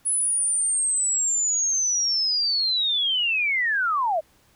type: linear sweep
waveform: sine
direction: down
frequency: 10250 to 589 Hz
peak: -20 dBFS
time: 0.05-4.21 s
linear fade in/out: 20 ms
effects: pink hiss -60 dBFS RMS until 4.55 s